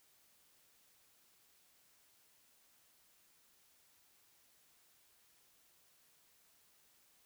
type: silence
effects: white hiss -70 dBFS RMS until 7.25 s